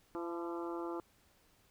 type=harmonic tone with a mistuned harmonic; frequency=170 Hz; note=F3; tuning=46 cents flat; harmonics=2 / 3 / 4 / 5 / 6 / 7 / 8; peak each=-39 / -47 / -50 / -48 / -50 / -49 / -53 dBFS; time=0.15-1 s; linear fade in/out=0 ms; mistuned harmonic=5; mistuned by=+36 cents; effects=pink hiss -69 dBFS RMS until 1.7 s